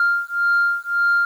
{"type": "beating tone pair", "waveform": "sine", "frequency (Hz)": [1396.9, 1398.7], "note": ["F6", "F6"], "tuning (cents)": [0, 2], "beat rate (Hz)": 1.8, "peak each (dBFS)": -18, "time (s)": [0, 1.25], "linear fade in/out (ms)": 2, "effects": ["tanh soft clip ceiling -11 dBFS", "8-bit"]}